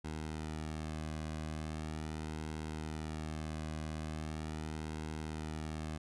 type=tone with flanger; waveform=sawtooth; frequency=77.78 Hz; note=D#2; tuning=in tune; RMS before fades=-41 dBFS; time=0.04-5.98 s; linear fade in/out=10 ms; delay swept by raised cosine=1.7 to 2.21 ms; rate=0.4 Hz; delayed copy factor=-0.6; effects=resampled to 24000 Hz